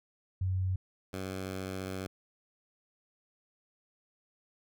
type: tone pair in turn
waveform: sine / 10% pulse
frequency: 93.3 / 94.6 Hz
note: F#2 / F#2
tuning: +15 / +39 cents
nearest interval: unison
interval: 24 cents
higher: second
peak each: -28 dBFS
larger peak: neither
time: 0.41-0.76 / 1.13-2.07 s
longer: second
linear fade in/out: 5 ms
effects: none